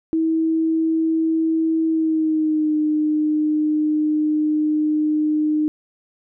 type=tone with pitch glide; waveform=sine; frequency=322.6 to 305 Hz; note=E4 to D#4; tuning=-37 to -34 cents; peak=-16 dBFS; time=0.13-5.68 s; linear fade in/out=0 ms; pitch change=-97 cents; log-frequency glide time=1.87-2.75 s; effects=none